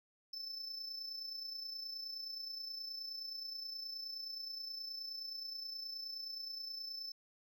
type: tone with amplitude modulation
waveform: triangle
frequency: 5274 Hz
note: E8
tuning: in tune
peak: -39 dBFS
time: 0.33-7.12 s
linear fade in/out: 5 ms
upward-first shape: sine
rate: 29.5 Hz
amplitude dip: 50%
effects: none